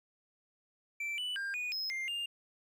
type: tone with pitch steps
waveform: triangle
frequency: 2336 / 2974 / 1598 / 2465 / 5130 / 2105 / 2807 Hz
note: D7 / F#7 / G6 / D#7 / E8 / C7 / F7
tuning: -10 / +8 / +33 / -17 / -48 / +10 / +8 cents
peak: -33 dBFS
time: 1-2.26 s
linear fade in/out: 5 ms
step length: 180 ms
effects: none